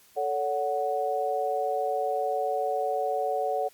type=chord; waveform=sine; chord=F# minor; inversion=first; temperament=equal with one note detuned; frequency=440 / 566.3 / 740 Hz; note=A4 / C#5 / F#5; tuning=0 / +37 / 0 cents; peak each=-31 / -30 / -28 dBFS; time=0.16-3.69 s; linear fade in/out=20 ms; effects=white hiss -58 dBFS RMS until 3.73 s + Opus 48 kbps